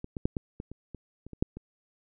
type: clicks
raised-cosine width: 3 ms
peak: -24 / -21 / -12 / -17 / -24 / -28 / -27 / -30 / -29 / -11 / -27 dBFS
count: 11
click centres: 0.044 / 0.168 / 0.255 / 0.368 / 0.601 / 0.716 / 0.947 / 1.266 / 1.333 / 1.425 / 1.57 s
effects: none